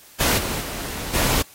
pink noise with level steps, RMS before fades -19 / -27 / -31 / -21 dBFS, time 0.2-1.42 s, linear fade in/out 5 ms, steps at 0.37 / 0.6 / 1.13 s, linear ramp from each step 20 ms, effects white hiss -48 dBFS RMS until 1.54 s + AAC 48 kbps

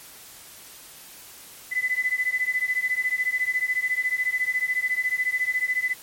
sine beating tone pair, 2000 / 2014 Hz, B6 / B6, +21 / +33 cents, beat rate 14 Hz, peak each -25 dBFS, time 1.71-5.94 s, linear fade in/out 20 ms, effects white hiss -45 dBFS RMS until 6.02 s + MP3 64 kbps

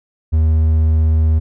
triangle tone, 79 Hz, D#2, 27 cents sharp, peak -8 dBFS, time 0.32-1.4 s, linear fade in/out 20 ms, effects none

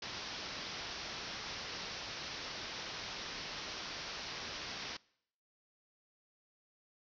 white low-pass noise, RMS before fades -44 dBFS, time 0.02-4.97 s, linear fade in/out 5 ms, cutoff 5800 Hz, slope 96 dB/octave, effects noise-tail reverb RT60 0.7 s tail -24 dB re dry

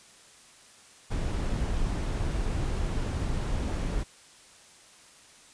brown noise, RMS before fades -29 dBFS, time 1.1-4.04 s, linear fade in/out 20 ms, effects white hiss -54 dBFS RMS until 5.53 s + resampled to 22050 Hz

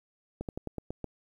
slowing click train, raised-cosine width 2 ms, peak -22 dBFS, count 7, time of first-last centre 0.41-1.043 s, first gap 78 ms, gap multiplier 1.12, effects 10-bit

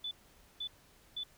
sine tone bursts, 3485 Hz, A7, 17 cents flat, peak -36 dBFS, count 3, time 0.04-1.236 s, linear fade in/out 5 ms, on 72 ms, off 490 ms, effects pink hiss -63 dBFS RMS until 1.37 s

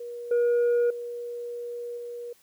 sine tone with level steps, 478.5 Hz, A#4, 45 cents sharp, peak -34 / -17 / -32 / -34 dBFS, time 0-2.33 s, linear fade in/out 5 ms, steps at 0.31 / 0.9 / 1.97 s, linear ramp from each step 5 ms, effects tanh soft clip ceiling -19 dBFS + white hiss -61 dBFS RMS until 2.42 s

